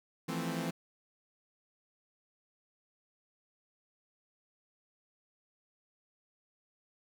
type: chord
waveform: sawtooth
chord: F major seventh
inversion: third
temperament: equal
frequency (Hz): 164.81 / 174.61 / 220 / 261.6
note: E3 / F3 / A3 / C4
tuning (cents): 0 / 0 / 0 / 0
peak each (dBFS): -34 / -37 / -37 / -35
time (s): 0.28-0.71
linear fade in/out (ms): 10
effects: none